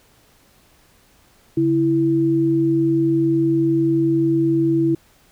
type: tone pair together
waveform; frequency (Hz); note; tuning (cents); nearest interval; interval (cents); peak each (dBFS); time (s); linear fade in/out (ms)
sine; 141.05 / 330; C#3 / E4; +30 / +2; octave + minor third; 1472; -22 / -15; 1.57-4.95; 5
effects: pink hiss -55 dBFS RMS until 5.31 s